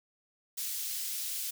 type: high-pass noise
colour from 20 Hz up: white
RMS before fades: -36 dBFS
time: 0.57-1.51 s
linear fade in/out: 10 ms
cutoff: 3400 Hz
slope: 12 dB/octave
effects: none